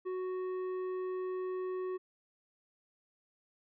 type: tone with tanh clipping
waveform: sine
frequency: 370 Hz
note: F#4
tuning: in tune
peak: -36 dBFS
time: 0.05-1.98 s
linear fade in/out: 20 ms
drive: 9 dB
effects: none